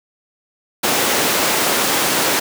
pink high-pass noise, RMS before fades -17 dBFS, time 0.83-2.4 s, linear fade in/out 10 ms, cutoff 310 Hz, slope 12 dB/octave, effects none

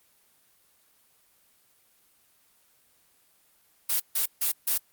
blue noise bursts, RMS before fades -25 dBFS, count 4, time 3.89-4.78 s, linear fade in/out 10 ms, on 110 ms, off 150 ms, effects white hiss -64 dBFS RMS until 4.92 s + Opus 24 kbps

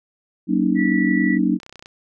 sine chord, D# minor seventh, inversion first, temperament just, 186.68 / 233.3 / 280 / 311.1 Hz, F#3 / A#3 / C#4 / D#4, +16 / +2 / +18 / 0 cents, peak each -21 dBFS, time 0.47-1.59 s, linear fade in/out 50 ms
sine tone, 1950 Hz, B6, 23 cents flat, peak -23 dBFS, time 0.75-1.39 s, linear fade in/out 50 ms
clicks, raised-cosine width 0.2 ms, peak -23 dBFS, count 9, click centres 1.601 / 1.632 / 1.664 / 1.695 / 1.726 / 1.757 / 1.794 / 1.825 / 1.859 s
effects none

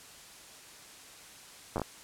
slowing click train, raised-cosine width 1 ms, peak -18 dBFS, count 5, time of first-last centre 1.76-1.817 s, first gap 9 ms, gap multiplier 1.32, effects white hiss -51 dBFS RMS until 2.03 s + low-pass 10000 Hz 12 dB/octave

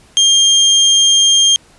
30% pulse tone, 3202 Hz, G7, 36 cents sharp, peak -4 dBFS, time 0.17-1.56 s, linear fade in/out 0 ms, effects pink hiss -47 dBFS RMS until 1.78 s + resampled to 24000 Hz

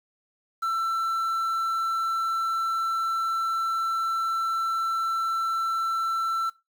triangle tone with quantisation, 1338 Hz, E6, 25 cents sharp, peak -22 dBFS, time 0.62-6.5 s, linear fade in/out 10 ms, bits 8, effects noise-tail reverb RT60 0.2 s tail -17 dB re dry

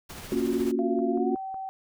pink noise with tremolo, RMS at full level -40 dBFS, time 0.09-0.72 s, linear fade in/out 10 ms, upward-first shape triangle, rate 14 Hz, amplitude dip 35%
sine chord, Gb major seventh, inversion first, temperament equal with one note detuned, 233.1 / 277.2 / 353.3 / 370 Hz, Bb3 / Db4 / F4 / Gb4, 0 / 0 / +20 / 0 cents, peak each -29 dBFS, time 0.32-1.35 s, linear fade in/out 2 ms
sine tone with pitch glide, 684 to 767.8 Hz, F5 to G5, -36 to -36 cents, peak -32 dBFS, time 0.79-1.69 s, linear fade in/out 0 ms, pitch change +200 cents, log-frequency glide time 1.09-1.36 s
click train, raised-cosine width 1 ms, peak -33 dBFS, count 4, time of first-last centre 0.99-1.544 s, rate 5.42 Hz
effects none

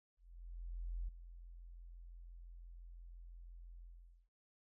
sine tone with ADSR envelope, 42.92 Hz, F1, 29 cents flat, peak -38 dBFS, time 0.17-4.29 s, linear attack 910 ms, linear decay 11 ms, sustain -13 dB, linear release 470 ms, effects none

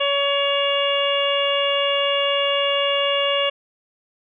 harmonic tone, 563 Hz, C#5, 27 cents sharp, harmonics 1 / 2 / 3 / 4 / 5 / 6, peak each -21 / -26 / -32 / -29 / -22 / -29 dBFS, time 0-3.5 s, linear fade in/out 10 ms, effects none

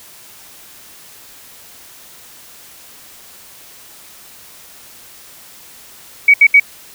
sine tone bursts, 2260 Hz, C#7, 33 cents sharp, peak -3 dBFS, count 3, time 6.28-6.599 s, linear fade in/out 5 ms, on 59 ms, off 71 ms, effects white hiss -40 dBFS RMS until 6.94 s

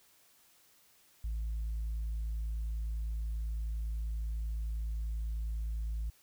sine tone, 55 Hz, A1, in tune, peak -31 dBFS, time 1.24-6.1 s, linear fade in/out 5 ms, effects tanh soft clip ceiling -31 dBFS + white hiss -65 dBFS RMS until 6.22 s

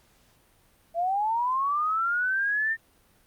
sine linear sweep, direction up, 659.3 to 1824 Hz, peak -23 dBFS, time 0.94-2.77 s, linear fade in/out 50 ms, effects pink hiss -62 dBFS RMS until 3.26 s + Opus 48 kbps

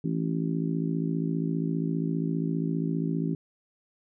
harmonic tone, 55 Hz, A1, in tune, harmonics 3 / 4 / 5 / 6 / 7, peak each -28 / -34 / -31 / -38 / -38 dBFS, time 0.04-3.35 s, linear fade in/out 5 ms, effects none

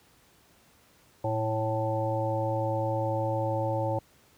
harmonic tone with a mistuned harmonic, 110 Hz, A2, in tune, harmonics 1 / 3 / 5 / 7 / 8, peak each -30 / -35 / -30 / -36 / -34 dBFS, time 1.24-3.99 s, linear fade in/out 5 ms, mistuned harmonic 1, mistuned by +34 cents, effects pink hiss -61 dBFS RMS until 4.37 s + high-pass 60 Hz 12 dB/octave

